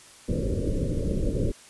pink low-pass noise, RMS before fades -26 dBFS, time 0.28-1.52 s, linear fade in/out 10 ms, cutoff 570 Hz, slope 96 dB/octave, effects white hiss -50 dBFS RMS until 1.69 s + resampled to 24000 Hz

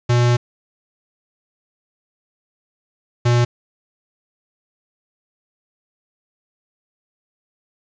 square tone pair in turn, 120.9 / 120.44 Hz, B2 / B2, -36 / -43 cents, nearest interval unison, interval 7 cents, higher first, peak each -13 dBFS, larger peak neither, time 0.09-0.37 / 3.25-3.45 s, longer first, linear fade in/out 10 ms, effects resampled to 16000 Hz + 7-bit

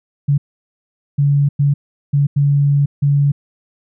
sine tone bursts at uneven times, 142.4 Hz, C#3, 47 cents sharp, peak -10 dBFS, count 6, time 0.28-0.38 / 1.18-1.49 / 1.59-1.74 / 2.13-2.27 / 2.36-2.86 / 3.02-3.32 s, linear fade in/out 10 ms, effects none

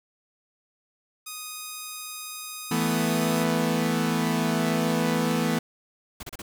5% pulse tone, 1244.5 Hz, D#6, in tune, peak -23 dBFS, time 1.26-3.44 s, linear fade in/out 10 ms
sawtooth chord, E suspended fourth, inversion none, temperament equal, 164.81 / 220 / 246.9 Hz, E3 / A3 / B3, 0 / 0 / 0 cents, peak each -23 dBFS, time 2.71-5.59 s, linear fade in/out 5 ms
pink noise bursts, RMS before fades -37 dBFS, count 4, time 6.2-6.42 s, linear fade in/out 5 ms, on 31 ms, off 32 ms
effects none

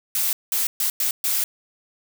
blue noise bursts at uneven times, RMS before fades -22 dBFS, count 5, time 0.15-0.33 / 0.52-0.67 / 0.8-0.9 / 1-1.11 / 1.24-1.44 s, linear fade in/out 2 ms, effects none

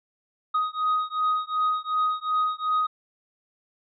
triangle beating tone pair, 1250 / 1252.7 Hz, D#6 / D#6, +8 / +11 cents, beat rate 2.7 Hz, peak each -24 dBFS, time 0.54-2.87 s, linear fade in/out 10 ms, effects resampled to 11025 Hz

